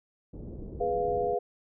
pink low-pass noise, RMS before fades -41 dBFS, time 0.33-1.35 s, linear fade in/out 5 ms, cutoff 460 Hz, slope 24 dB/octave
sine chord, F diminished, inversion first, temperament equal, 415.3 / 493.9 / 698.5 Hz, Ab4 / Cb5 / F5, 0 / 0 / 0 cents, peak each -30 dBFS, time 0.8-1.39 s, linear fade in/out 10 ms
effects none

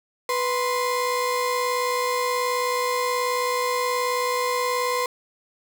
35% pulse tone pair together, 493.9 / 1046.5 Hz, B4 / C6, 0 / 0 cents, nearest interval octave + minor second, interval 1300 cents, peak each -23 dBFS, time 0.29-5.06 s, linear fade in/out 2 ms, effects none

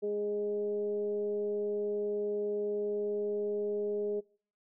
sine tone with frequency modulation, 413.8 Hz, G#4, 6 cents flat, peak -30 dBFS, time 0.02-4.21 s, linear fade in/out 20 ms, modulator 207 Hz, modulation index 0.45, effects noise-tail reverb RT60 0.5 s tail -24 dB re dry

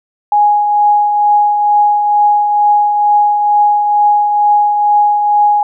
sine tone with tremolo, 830 Hz, G#5, 1 cent flat, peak -5 dBFS, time 0.32-5.63 s, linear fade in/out 2 ms, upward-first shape triangle, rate 2.2 Hz, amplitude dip 45%, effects none

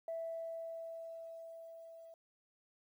sine tone with level ramp, 659.3 Hz, E5, in tune, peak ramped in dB -37 to -52 dBFS, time 0.08-2.14 s, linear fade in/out 2 ms, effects tanh soft clip ceiling -33 dBFS + 12-bit

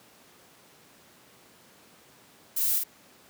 violet noise with echo, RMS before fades -27 dBFS, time 2.56-2.79 s, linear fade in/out 10 ms, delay 49 ms, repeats 1, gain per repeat -3 dB, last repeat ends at 2.839 s, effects pink hiss -56 dBFS RMS until 3.29 s + high-pass 150 Hz 12 dB/octave

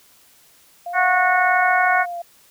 sine tone with vibrato, 695 Hz, F5, 9 cents flat, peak -26 dBFS, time 0.86-2.22 s, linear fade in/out 5 ms, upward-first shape triangle, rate 4.3 Hz, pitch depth 22 cents each way
harmonic tone, 366.1 Hz, F#4, 18 cents flat, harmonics 2 / 3 / 4 / 5 / 6, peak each -18 / -23 / -19 / -24 / -24 dBFS, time 0.93-2.06 s, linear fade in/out 50 ms
effects white hiss -53 dBFS RMS until 2.5 s

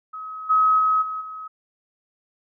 sine tone with level steps, 1275 Hz, D#6, 42 cents sharp, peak -31 / -14 / -16 / -26 / -32 dBFS, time 0.13-1.48 s, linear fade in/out 10 ms, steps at 0.49 / 0.78 / 1.01 / 1.2 s, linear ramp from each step 20 ms, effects none

